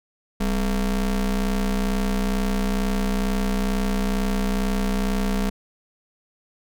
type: ring-modulated tone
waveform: square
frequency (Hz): 114.8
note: A#2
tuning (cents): -26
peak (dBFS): -18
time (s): 0.4-5.5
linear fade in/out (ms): 10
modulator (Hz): 83.7
effects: none